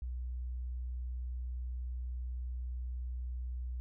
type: tone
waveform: sine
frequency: 61.74 Hz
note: B1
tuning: in tune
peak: -36 dBFS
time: 0.02-3.8 s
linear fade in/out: 0 ms
effects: none